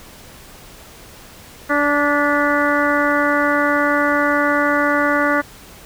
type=harmonic tone with a mistuned harmonic; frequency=290.7 Hz; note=D4; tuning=18 cents flat; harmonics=1 / 2 / 3 / 4 / 5 / 6 / 7; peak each=-20 / -20 / -26 / -21 / -20 / -24 / -25 dBFS; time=1.69-5.42 s; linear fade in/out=20 ms; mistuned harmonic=7; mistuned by=-45 cents; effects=pink hiss -41 dBFS RMS until 5.85 s